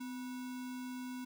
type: tone with sample-and-hold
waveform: sine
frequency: 253.8 Hz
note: B3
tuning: 47 cents sharp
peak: -40 dBFS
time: 0-1.25 s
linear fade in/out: 10 ms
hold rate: 1225 Hz
effects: none